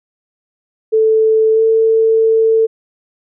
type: tone with pitch glide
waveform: sine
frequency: 440 to 446.4 Hz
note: A4 to A4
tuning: 0 to +25 cents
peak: -8 dBFS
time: 0.92-2.67 s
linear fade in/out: 20 ms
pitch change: +25 cents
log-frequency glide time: 1.53-1.61 s
effects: none